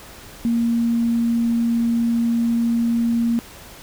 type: tone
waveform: sine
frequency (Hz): 233.1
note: A#3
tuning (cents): 0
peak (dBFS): -16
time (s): 0.45-3.39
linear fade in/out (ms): 0
effects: pink hiss -41 dBFS RMS until 3.82 s